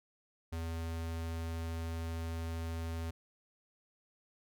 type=tone; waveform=square; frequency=82.41 Hz; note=E2; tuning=in tune; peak=-37 dBFS; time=0.52-3.11 s; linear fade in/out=10 ms; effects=none